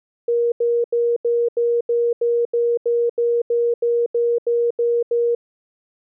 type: tone bursts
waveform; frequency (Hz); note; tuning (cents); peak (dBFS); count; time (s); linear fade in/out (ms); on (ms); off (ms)
sine; 472.6; A#4; +24; -15; 16; 0.28-5.35; 5; 240; 82
effects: none